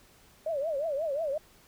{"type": "tone with vibrato", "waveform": "sine", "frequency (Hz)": 600, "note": "D5", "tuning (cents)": 37, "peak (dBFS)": -28, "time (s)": [0.46, 1.38], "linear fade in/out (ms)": 5, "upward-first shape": "triangle", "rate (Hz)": 5.6, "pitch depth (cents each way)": 220, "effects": ["pink hiss -59 dBFS RMS until 1.67 s"]}